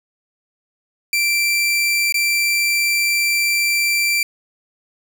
sawtooth tone with dropouts, 2349 Hz, D7, in tune, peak -12 dBFS, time 1.13-4.23 s, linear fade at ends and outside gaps 2 ms, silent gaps 2.124-2.142 s, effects none

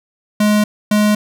square tone pair in turn, 210 / 210 Hz, G#3 / G#3, +19 / +19 cents, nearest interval unison, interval 0 cents, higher neither, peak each -11 dBFS, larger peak neither, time 0.4-0.64 / 0.91-1.15 s, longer neither, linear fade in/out 5 ms, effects none

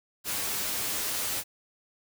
white noise with comb filter, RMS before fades -31 dBFS, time 0.24-1.44 s, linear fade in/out 50 ms, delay 9.9 ms, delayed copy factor +0.55, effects none

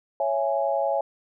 sine chord, C# minor, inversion none, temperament just, 554.4 / 665.2 / 831.5 Hz, C#5 / E5 / G#5, 0 / +16 / +2 cents, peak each -25 / -26 / -27 dBFS, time 0.2-1.01 s, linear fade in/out 2 ms, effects none

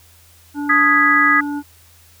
harmonic tone, 290 Hz, D4, 22 cents flat, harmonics 1 / 3 / 5, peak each -21 / -31 / -35 dBFS, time 0.54-1.63 s, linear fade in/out 50 ms
sine chord, G# minor, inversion second, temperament equal, 1244.5 / 1661.2 / 1975.5 Hz, D#6 / G#6 / B6, 0 / 0 / 0 cents, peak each -15 dBFS, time 0.69-1.41 s, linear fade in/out 10 ms
effects added 84 Hz sine -50 dBFS peak until 2.2 s + white hiss -50 dBFS RMS until 2.2 s

